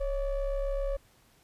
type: ring-modulated tone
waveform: triangle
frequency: 292.7 Hz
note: D4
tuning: 6 cents flat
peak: -23 dBFS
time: 0-0.97 s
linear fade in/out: 10 ms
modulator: 259 Hz
effects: pink hiss -63 dBFS RMS until 1.43 s + resampled to 32000 Hz